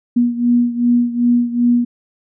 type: beating tone pair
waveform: sine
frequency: 240 / 242.6 Hz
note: B3 / B3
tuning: -49 / -31 cents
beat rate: 2.6 Hz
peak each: -13 / -17 dBFS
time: 0.16-1.85 s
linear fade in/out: 10 ms
effects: none